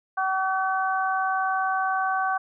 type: harmonic tone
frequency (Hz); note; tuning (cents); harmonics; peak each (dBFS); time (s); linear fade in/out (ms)
380.3; F#4; +48; 2 / 3 / 4; -25 / -27 / -28; 0.17-2.38; 10
effects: none